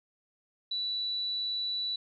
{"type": "tone", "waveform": "sine", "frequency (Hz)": 3951, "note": "B7", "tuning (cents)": 0, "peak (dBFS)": -30, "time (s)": [0.71, 1.96], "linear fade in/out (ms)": 5, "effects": []}